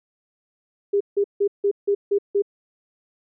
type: tone bursts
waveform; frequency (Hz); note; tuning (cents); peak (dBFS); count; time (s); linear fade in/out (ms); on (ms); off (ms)
sine; 403.4; G4; +50; -16; 7; 0.93-2.422; 10; 76; 160
effects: none